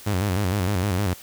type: tone with vibrato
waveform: sawtooth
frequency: 96.6 Hz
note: G2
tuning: 25 cents flat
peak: -17 dBFS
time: 0.06-1.14 s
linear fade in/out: 10 ms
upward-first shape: square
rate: 6.5 Hz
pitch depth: 110 cents each way
effects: white hiss -44 dBFS RMS until 1.22 s